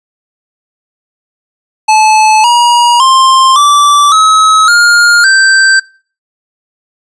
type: tone with pitch steps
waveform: square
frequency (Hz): 866 / 955.4 / 1053.9 / 1162.7 / 1282.6 / 1415 / 1561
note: A5 / A#5 / C6 / D6 / E6 / F6 / G6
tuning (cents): -28 / +42 / +12 / -18 / -48 / +22 / -8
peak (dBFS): -4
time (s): 1.88-5.8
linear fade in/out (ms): 10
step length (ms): 560
effects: noise-tail reverb RT60 0.4 s tail -22 dB re dry + resampled to 22050 Hz